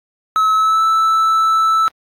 triangle tone with pitch glide, 1291 to 1316.6 Hz, E6 to E6, -37 to -3 cents, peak -9 dBFS, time 0.36-1.88 s, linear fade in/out 0 ms, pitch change +34 cents, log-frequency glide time 0.54-0.83 s, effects AAC 64 kbps

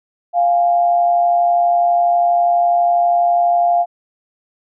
sine tone pair together, 698.4 / 830.6 Hz, F5 / G#5, 0 / 0 cents, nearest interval minor third, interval 300 cents, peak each -11 / -23 dBFS, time 0.33-3.86 s, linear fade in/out 50 ms, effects none

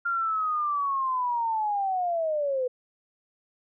sine linear sweep, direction down, 1400 to 493.9 Hz, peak -24 dBFS, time 0.05-2.68 s, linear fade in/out 10 ms, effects none

